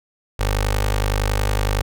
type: tone with notch filter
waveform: 15% pulse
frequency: 50.8 Hz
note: G#1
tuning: 38 cents flat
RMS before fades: -20 dBFS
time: 0.39-1.82 s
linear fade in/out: 10 ms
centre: 180 Hz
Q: 0.58
effects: none